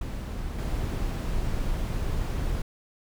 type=noise with level steps; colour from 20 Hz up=brown; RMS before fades=-32 / -28 dBFS; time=0.01-2.62 s; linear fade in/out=5 ms; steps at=0.58 s; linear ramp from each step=10 ms; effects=none